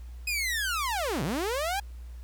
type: linear two-way sweep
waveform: sawtooth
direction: down then up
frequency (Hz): 2536 to 122.4 to 829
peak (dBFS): -24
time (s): 0.27-1.8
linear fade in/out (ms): 5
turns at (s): 1.23
effects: added 60 Hz sine -39 dBFS peak until 2.23 s + pink hiss -61 dBFS RMS until 2.23 s